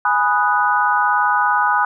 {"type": "chord", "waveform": "sine", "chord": "G# minor seventh", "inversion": "none", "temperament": "equal", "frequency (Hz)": [830.6, 987.8, 1244.5, 1480], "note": ["G#5", "B5", "D#6", "F#6"], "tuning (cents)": [0, 0, 0, 0], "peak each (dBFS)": -19, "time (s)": [0.05, 1.85], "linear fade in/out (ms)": 2, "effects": []}